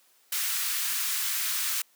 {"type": "high-pass noise", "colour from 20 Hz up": "white", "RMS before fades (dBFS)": -29, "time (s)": [0.32, 1.82], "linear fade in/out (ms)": 5, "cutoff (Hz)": 1200, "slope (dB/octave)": 24, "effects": ["white hiss -63 dBFS RMS until 1.95 s", "high-pass 300 Hz 12 dB/octave"]}